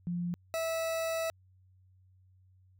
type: tone pair in turn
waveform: sine / 40% pulse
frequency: 174.61 / 653 Hz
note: F3 / E5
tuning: 0 / -17 cents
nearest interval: octave + major seventh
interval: 2283 cents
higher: second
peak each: -31 / -30 dBFS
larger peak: second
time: 0.07-0.34 / 0.54-1.3 s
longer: second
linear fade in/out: 0 ms
effects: added 93 Hz sine -60 dBFS peak until 2.79 s